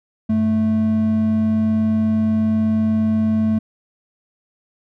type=tone pair together; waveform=triangle; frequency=97.8 / 218.8 Hz; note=G2 / A3; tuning=-4 / -9 cents; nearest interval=octave + major second; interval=1395 cents; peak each=-23 / -13 dBFS; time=0.29-3.59 s; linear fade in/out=10 ms; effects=none